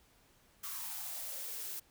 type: noise with high-pass filter sweep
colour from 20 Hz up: blue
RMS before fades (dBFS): -42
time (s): 0.63-1.8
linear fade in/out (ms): 10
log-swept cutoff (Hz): 1200 to 330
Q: 4.8
effects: pink hiss -67 dBFS RMS until 1.9 s

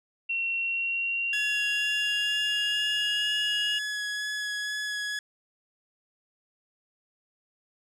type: tone with pitch glide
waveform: sine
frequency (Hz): 2726 to 2857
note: F7 to F7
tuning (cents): -43 to +39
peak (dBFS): -26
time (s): 0.29-3.79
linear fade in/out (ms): 10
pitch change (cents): +82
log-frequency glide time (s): 0.55-3.41
type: tone with vibrato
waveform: sawtooth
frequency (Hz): 1687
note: G#6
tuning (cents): +27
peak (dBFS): -26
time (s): 1.33-5.19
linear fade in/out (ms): 2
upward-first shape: sine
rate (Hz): 2.1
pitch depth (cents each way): 10
effects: low-pass 8000 Hz 12 dB/octave

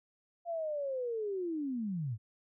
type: linear sweep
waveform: sine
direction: down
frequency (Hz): 694 to 100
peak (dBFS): -33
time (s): 0.45-2.18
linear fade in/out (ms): 50
effects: none

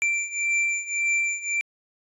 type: beating tone pair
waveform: square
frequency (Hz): 2349 / 2350.8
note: D7 / D7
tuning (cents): 0 / +1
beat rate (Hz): 1.8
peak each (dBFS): -28 / -25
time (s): 0.02-1.61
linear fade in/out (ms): 0
effects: resampled to 24000 Hz

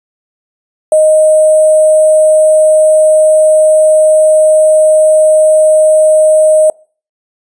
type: tone with sample-and-hold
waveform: sine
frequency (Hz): 622.3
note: D#5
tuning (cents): 0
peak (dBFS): -3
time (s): 0.92-6.7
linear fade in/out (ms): 2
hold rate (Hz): 8820
effects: noise-tail reverb RT60 0.4 s tail -25 dB re dry + resampled to 22050 Hz

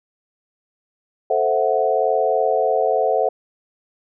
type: chord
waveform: sine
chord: F# half-diminished seventh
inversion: first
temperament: equal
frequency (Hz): 440 / 523.3 / 659.3 / 740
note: A4 / C5 / E5 / F#5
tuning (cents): 0 / 0 / 0 / 0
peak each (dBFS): -21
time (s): 1.3-3.29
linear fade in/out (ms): 5
effects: none

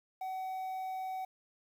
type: tone with quantisation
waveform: triangle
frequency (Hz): 754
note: F#5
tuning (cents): +32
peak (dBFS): -34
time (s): 0.21-1.25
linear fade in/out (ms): 5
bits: 10
effects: none

